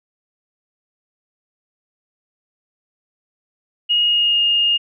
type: tone with pitch glide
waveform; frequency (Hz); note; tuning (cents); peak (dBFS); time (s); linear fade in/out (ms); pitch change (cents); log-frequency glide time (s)
sine; 2873 to 2838; F7 to F7; +48 to +27; -13; 3.89-4.78; 20; -21; 4.04-4.42
effects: none